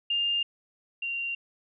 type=tone pair in turn; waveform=sine; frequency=2807 / 2767 Hz; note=F7 / F7; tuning=+8 / -17 cents; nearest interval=unison; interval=25 cents; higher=first; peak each=-24 / -29 dBFS; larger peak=first; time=0.1-0.43 / 1.02-1.35 s; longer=neither; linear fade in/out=5 ms; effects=none